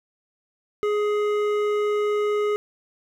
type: tone with hard clipping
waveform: sine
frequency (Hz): 417.7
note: G#4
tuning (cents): +10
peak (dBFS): -22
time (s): 0.83-2.56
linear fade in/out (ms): 0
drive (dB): 11
effects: none